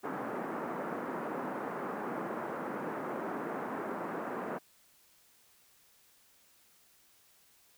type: band-pass noise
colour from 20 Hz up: pink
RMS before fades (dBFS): -38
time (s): 0.03-4.59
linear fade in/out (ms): 20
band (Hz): 210 to 1500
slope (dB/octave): 24
effects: white hiss -65 dBFS RMS until 7.77 s